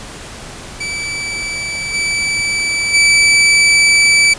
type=tone with level steps; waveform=sawtooth; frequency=2309 Hz; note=D7; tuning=30 cents flat; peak=-16 / -11 / -4 dBFS; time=0.8-4.34 s; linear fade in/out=10 ms; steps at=1.93 / 2.93 s; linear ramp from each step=20 ms; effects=pink hiss -31 dBFS RMS until 4.38 s + resampled to 22050 Hz